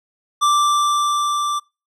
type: tone with level ramp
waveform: square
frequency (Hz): 1174.7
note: D6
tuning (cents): 0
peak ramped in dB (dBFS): -13 to -20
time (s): 0.41-1.6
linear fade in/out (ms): 20
effects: noise-tail reverb RT60 0.3 s tail -26 dB re dry + low-pass 9000 Hz 12 dB/octave